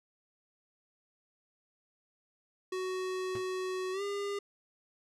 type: tone with pitch glide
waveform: square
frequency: 372 to 403.3 Hz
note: F#4 to G4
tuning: +9 to +49 cents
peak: -34 dBFS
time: 2.72-4.39 s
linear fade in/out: 5 ms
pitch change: +140 cents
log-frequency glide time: 3.92-4.02 s
type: tone with exponential decay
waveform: sawtooth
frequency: 114.2 Hz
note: A#2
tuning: 35 cents flat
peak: -34 dBFS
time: 3.35-3.46 s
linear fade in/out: 0 ms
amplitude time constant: 22 ms
effects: low-pass 8000 Hz 12 dB/octave